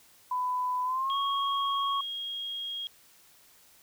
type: tone with pitch glide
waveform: sine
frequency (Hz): 1000 to 1109.6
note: B5 to C#6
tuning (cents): +21 to +1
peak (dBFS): -27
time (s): 0.31-2.01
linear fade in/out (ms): 5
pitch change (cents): +180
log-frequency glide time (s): 0.84-1.17
type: tone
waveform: sine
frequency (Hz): 3266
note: G#7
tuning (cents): -30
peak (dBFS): -33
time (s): 1.1-2.87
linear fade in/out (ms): 0
effects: white hiss -59 dBFS RMS until 3.82 s